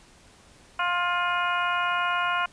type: harmonic tone with a mistuned harmonic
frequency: 352.4 Hz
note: F4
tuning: 16 cents sharp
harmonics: 2 / 3 / 4 / 5 / 6 / 7 / 8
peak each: -31 / -27 / -27 / -39 / -39 / -34 / -35 dBFS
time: 0.79-2.46 s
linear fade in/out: 5 ms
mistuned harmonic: 8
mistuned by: +47 cents
effects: pink hiss -54 dBFS RMS until 2.52 s + resampled to 22050 Hz